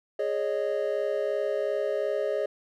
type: chord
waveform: triangle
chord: Ab suspended fourth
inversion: none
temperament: equal with one note detuned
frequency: 415.3 / 554.4 / 617.2 Hz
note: Ab4 / Db5 / Eb5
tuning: 0 / 0 / -14 cents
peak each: -28 dBFS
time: 0.19-2.46 s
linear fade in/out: 5 ms
effects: none